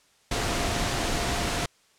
sine tone in noise, 698.5 Hz, F5, in tune, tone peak -36 dBFS, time 0.31-1.66 s, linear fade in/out 5 ms, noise pink, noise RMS -27 dBFS, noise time 0.31-1.66 s, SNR -12 dB, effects white hiss -62 dBFS RMS until 1.98 s + low-pass 8000 Hz 12 dB/octave

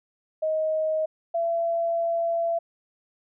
sine tone pair in turn, 628 / 673.3 Hz, D#5 / E5, +16 / +36 cents, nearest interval minor second, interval 120 cents, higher second, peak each -22 dBFS, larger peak neither, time 0.42-1.06 / 1.34-2.59 s, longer second, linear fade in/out 10 ms, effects none

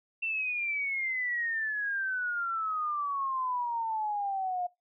sine exponential sweep, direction down, 2701 to 707 Hz, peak -29 dBFS, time 0.22-4.67 s, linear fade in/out 10 ms, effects noise-tail reverb RT60 0.2 s tail -22 dB re dry

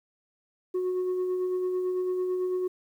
sine tone with tremolo, 366.4 Hz, F#4, 17 cents flat, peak -22 dBFS, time 0.74-2.68 s, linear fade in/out 10 ms, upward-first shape sine, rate 9 Hz, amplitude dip 35%, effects tanh soft clip ceiling -24 dBFS + 10-bit

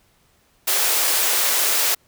white high-pass noise, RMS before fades -19 dBFS, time 0.67-1.95 s, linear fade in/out 10 ms, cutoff 370 Hz, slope 24 dB/octave, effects pink hiss -60 dBFS RMS until 2.07 s

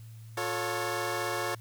15% pulse chord, F augmented, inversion none, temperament equal with one note detuned, 355.1 / 440 / 554.4 Hz, F4 / A4 / C#5, +29 / 0 / 0 cents, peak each -28 / -29 / -28 dBFS, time 0.37-1.55 s, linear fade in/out 5 ms, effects added 112 Hz sine -44 dBFS peak until 1.6 s + white hiss -61 dBFS RMS until 1.6 s

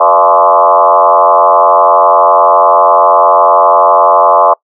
sine tone with frequency modulation, 859 Hz, A5, 42 cents flat, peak -3 dBFS, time 0-4.54 s, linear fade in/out 10 ms, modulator 88.1 Hz, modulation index 3.5, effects noise-tail reverb RT60 0.1 s tail -24 dB re dry

